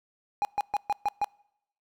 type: tone bursts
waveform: triangle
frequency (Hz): 820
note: G#5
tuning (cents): -22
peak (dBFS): -21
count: 6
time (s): 0.42-1.244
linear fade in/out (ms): 0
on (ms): 29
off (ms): 130
effects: noise-tail reverb RT60 0.8 s tail -26 dB re dry